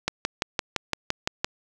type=click train; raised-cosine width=0.2 ms; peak=-6 dBFS; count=9; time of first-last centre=0.08-1.445 s; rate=5.86 Hz; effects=none